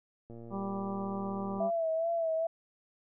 click train, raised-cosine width 2 ms, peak -35 dBFS, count 151, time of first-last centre 0.3-1.593 s, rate 116 Hz
harmonic tone, 196 Hz, G3, in tune, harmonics 1 / 2 / 3 / 4 / 5 / 6, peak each -35 / -41 / -45 / -43 / -45 / -45 dBFS, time 0.5-1.71 s, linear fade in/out 50 ms
sine tone with vibrato, 659.3 Hz, E5, in tune, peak -28 dBFS, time 1.6-2.47 s, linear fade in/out 5 ms, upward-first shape sine, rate 2.4 Hz, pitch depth 47 cents each way
effects none

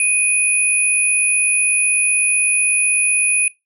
sine tone pair together, 2487 / 9948 Hz, D#7 / D#9, -1 / -1 cents, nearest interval 2 octaves, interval 2400 cents, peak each -16 dBFS, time 0-3.48 s, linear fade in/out 2 ms, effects noise-tail reverb RT60 0.2 s tail -21 dB re dry

